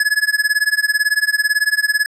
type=tone with tremolo; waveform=square; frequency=1700 Hz; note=G#6; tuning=40 cents sharp; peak=-11 dBFS; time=0-2.06 s; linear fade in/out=2 ms; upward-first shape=sine; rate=18 Hz; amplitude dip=95%; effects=low-pass 12000 Hz 12 dB/octave